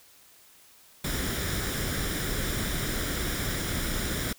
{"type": "noise with comb filter", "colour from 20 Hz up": "pink", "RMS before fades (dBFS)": -30, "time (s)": [1.04, 4.33], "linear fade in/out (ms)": 5, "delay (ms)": 0.56, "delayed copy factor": 0.55, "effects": ["white hiss -56 dBFS RMS until 4.38 s"]}